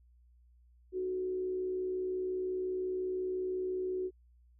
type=tone with frequency modulation; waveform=sine; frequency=370 Hz; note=F#4; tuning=in tune; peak=-32 dBFS; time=0.92-4.11 s; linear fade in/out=50 ms; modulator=65.7 Hz; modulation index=0.31; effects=added 60 Hz sine -60 dBFS peak until 4.59 s